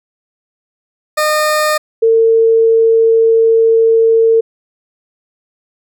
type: tone pair in turn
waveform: 20% pulse / sine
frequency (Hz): 610 / 452.3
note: D#5 / A4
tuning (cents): -34 / +48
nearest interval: perfect fourth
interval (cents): 518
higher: first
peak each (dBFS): -6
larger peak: neither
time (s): 1.17-1.78 / 2.02-4.41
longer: second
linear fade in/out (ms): 10
effects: none